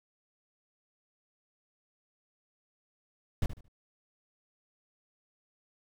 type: noise with echo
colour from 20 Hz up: brown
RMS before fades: -26 dBFS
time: 3.42-3.46 s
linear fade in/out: 2 ms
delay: 74 ms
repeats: 3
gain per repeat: -12 dB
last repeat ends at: 3.682 s
effects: none